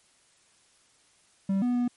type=tone with pitch steps; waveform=triangle; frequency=194.4 / 245.5 / 243.9 Hz; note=G3 / B3 / B3; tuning=-14 / -10 / -21 cents; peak=-21 dBFS; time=1.49-1.88 s; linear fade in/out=5 ms; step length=130 ms; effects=white hiss -63 dBFS RMS until 1.96 s + MP3 48 kbps